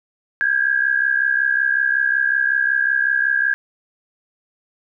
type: tone pair together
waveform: sine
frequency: 1595.8 / 1661.2 Hz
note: G6 / G#6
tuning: +30 / 0 cents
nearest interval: minor second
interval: 70 cents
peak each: -18 dBFS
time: 0.41-3.54 s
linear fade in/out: 0 ms
effects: none